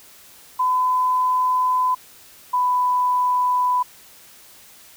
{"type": "tone pair in turn", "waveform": "sine", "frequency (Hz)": [1010, 995.5], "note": ["B5", "B5"], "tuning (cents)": [39, 14], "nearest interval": "unison", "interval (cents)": 25, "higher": "first", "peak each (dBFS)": -16, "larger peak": "neither", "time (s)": [[0.59, 1.95], [2.53, 3.83]], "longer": "first", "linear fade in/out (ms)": 10, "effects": ["white hiss -47 dBFS RMS until 4.96 s"]}